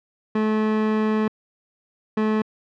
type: tone pair in turn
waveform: 30% pulse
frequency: 216.2 / 216.2 Hz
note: A3 / A3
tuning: -30 / -30 cents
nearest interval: unison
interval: 0 cents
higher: neither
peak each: -16 dBFS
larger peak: neither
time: 0.35-1.28 / 2.17-2.42 s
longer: first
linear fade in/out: 5 ms
effects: low-pass 2000 Hz 12 dB/octave